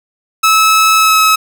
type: tone with pitch glide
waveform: sawtooth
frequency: 1299 to 1287.8 Hz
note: E6 to E6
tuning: -26 to -41 cents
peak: -3 dBFS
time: 0.43-1.36 s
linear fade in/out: 10 ms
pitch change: -15 cents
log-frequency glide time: 0.96-1.19 s
effects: none